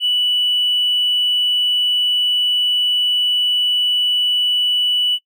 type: tone with hard clipping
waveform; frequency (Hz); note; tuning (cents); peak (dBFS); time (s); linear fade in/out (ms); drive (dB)
sine; 2960; F#7; 0; -14; 0-5.19; 50; 1
effects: noise-tail reverb RT60 0.1 s tail -21 dB re dry